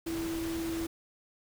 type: tone in noise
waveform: sine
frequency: 329.6 Hz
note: E4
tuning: in tune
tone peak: -32 dBFS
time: 0.06-0.87 s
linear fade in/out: 10 ms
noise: pink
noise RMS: -41 dBFS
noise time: 0.06-0.87 s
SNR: +6 dB
effects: none